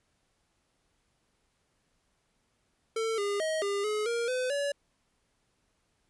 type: tone with pitch steps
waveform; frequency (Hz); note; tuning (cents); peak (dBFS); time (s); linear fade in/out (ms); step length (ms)
square; 448.1 / 405.5 / 632 / 402.2 / 424.7 / 469 / 507 / 569; A4 / G#4 / D#5 / G4 / G#4 / A#4 / B4 / C#5; +32 / -41 / +27 / +44 / +39 / +11 / +45 / +45; -29; 2.96-4.72; 5; 220
effects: pink hiss -74 dBFS RMS until 6.09 s + resampled to 24000 Hz